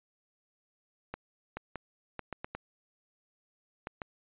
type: clicks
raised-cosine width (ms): 0.5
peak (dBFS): -22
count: 9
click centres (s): 1.14 / 1.57 / 1.757 / 2.193 / 2.327 / 2.445 / 2.55 / 3.871 / 4.018
effects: resampled to 8000 Hz